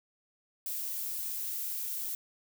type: noise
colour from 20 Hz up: violet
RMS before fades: -36 dBFS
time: 0.66-2.15 s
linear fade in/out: 2 ms
effects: none